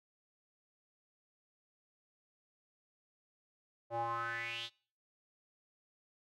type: tone with band-pass filter sweep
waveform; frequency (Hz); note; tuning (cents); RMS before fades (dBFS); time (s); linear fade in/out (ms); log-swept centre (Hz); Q
square; 116.54; A#2; 0; -39; 3.9-4.7; 50; 650 to 3800; 5.7
effects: noise-tail reverb RT60 0.5 s tail -26 dB re dry